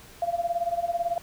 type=tone with tremolo; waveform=sine; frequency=688 Hz; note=F5; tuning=26 cents flat; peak=-21 dBFS; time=0.22-1.18 s; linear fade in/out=2 ms; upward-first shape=sine; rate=18 Hz; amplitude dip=85%; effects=pink hiss -49 dBFS RMS until 1.22 s